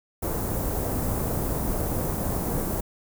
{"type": "band-stop noise", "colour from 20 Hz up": "pink", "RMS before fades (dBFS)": -27, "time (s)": [0.22, 2.81], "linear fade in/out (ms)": 10, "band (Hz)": [780, 13000], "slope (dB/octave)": 12, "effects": []}